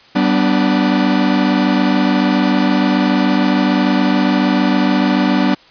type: chord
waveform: 45% pulse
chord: G major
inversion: none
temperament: equal with one note detuned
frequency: 192.3 / 246.9 / 293.7 Hz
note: G3 / B3 / D4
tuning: -33 / 0 / 0 cents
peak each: -16 dBFS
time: 0.15-5.55 s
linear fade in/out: 10 ms
effects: white hiss -45 dBFS RMS until 5.7 s + resampled to 11025 Hz